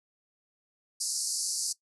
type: band-pass noise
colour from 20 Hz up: pink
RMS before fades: -32 dBFS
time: 1-1.73 s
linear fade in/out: 10 ms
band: 4500 to 11000 Hz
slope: 96 dB/octave
effects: noise-tail reverb RT60 0.1 s tail -19 dB re dry